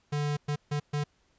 square tone bursts at uneven times, 146.83 Hz, D3, in tune, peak -28 dBFS, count 4, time 0.12-0.37 / 0.48-0.56 / 0.71-0.8 / 0.93-1.04 s, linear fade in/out 10 ms, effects pink hiss -69 dBFS RMS until 1.38 s + resampled to 16000 Hz

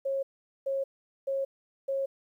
sine tone bursts, 544 Hz, C#5, 33 cents flat, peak -27 dBFS, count 4, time 0.05-2.06 s, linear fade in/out 10 ms, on 180 ms, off 430 ms, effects 11-bit

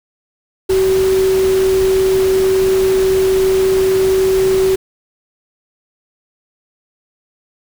sine tone in noise, 380 Hz, F#4, 46 cents sharp, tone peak -10 dBFS, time 0.69-4.76 s, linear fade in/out 10 ms, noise pink, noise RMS -25 dBFS, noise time 0.69-4.76 s, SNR +12 dB, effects none

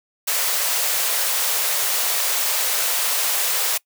white high-pass noise, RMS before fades -21 dBFS, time 0.27-3.78 s, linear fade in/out 10 ms, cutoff 440 Hz, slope 48 dB/octave, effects noise-tail reverb RT60 0.1 s tail -23 dB re dry

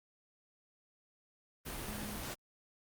sine tone in noise, 210 Hz, G#3, 19 cents sharp, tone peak -44 dBFS, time 1.86-2.18 s, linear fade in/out 20 ms, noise pink, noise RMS -42 dBFS, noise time 1.65-2.35 s, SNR -5 dB, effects Opus 32 kbps

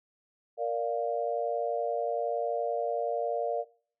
sine chord, Bb major, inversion none, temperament equal, 466.2 / 587.3 / 698.5 Hz, Bb4 / D5 / F5, 0 / 0 / 0 cents, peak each -32 dBFS, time 0.57-3.65 s, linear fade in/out 50 ms, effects noise-tail reverb RT60 0.5 s tail -22 dB re dry

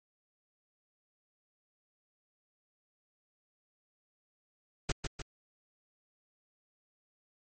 pink noise with echo, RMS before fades -30 dBFS, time 4.89-4.92 s, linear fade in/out 5 ms, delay 150 ms, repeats 2, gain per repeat -5 dB, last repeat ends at 5.22 s, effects MP3 32 kbps

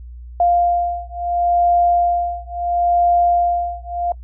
sine beating tone pair, 698.5 / 699.23 Hz, F5 / F5, 0 / +2 cents, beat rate 0.73 Hz, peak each -17 dBFS, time 0.4-4.12 s, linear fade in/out 2 ms, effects noise-tail reverb RT60 0.1 s tail -22 dB re dry + added 60 Hz sine -32 dBFS peak until 4.23 s

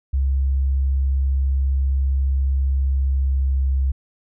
sine tone with pitch glide, 67.4 to 66.82 Hz, C#2 to C2, -48 to +37 cents, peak -16 dBFS, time 0.13-3.92 s, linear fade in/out 10 ms, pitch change -15 cents, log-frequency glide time 2.83-3.8 s, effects none

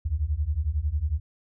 sine beating tone pair, 69.3 / 80.3 Hz, C#2 / E2, 0 / -45 cents, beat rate 11 Hz, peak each -27 / -26 dBFS, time 0.05-1.2 s, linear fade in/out 10 ms, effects none

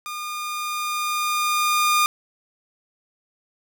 sawtooth tone with level ramp, 1214 Hz, D#6, 43 cents flat, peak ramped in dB -26 to -12 dBFS, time 0.06-2.06 s, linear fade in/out 0 ms, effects none

